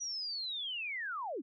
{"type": "linear sweep", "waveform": "sine", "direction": "down", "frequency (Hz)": [5870, 220], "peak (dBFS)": -36, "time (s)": [0, 1.42], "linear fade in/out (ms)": 20, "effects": []}